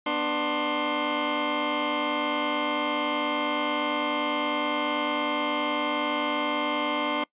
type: tone cluster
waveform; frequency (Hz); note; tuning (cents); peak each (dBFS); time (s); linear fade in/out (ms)
15% pulse; 246.7 / 296.2 / 1056; B3 / D4 / C6; -2 / +15 / +16; -27 / -21 / -22; 0.06-7.24; 5
effects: noise-tail reverb RT60 0.1 s tail -24 dB re dry + resampled to 8000 Hz